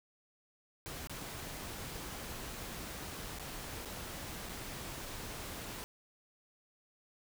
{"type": "noise with dropouts", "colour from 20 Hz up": "pink", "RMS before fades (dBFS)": -44, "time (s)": [0.86, 5.84], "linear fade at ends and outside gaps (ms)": 0, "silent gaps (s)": [[1.072, 1.096], [3.387, 3.396], [3.85, 3.856], [4.489, 4.493]], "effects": []}